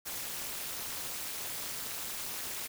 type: noise with amplitude modulation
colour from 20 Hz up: white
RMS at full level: -35 dBFS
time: 0.05-2.68 s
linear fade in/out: 20 ms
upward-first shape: sine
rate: 225 Hz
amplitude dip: 90%
effects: none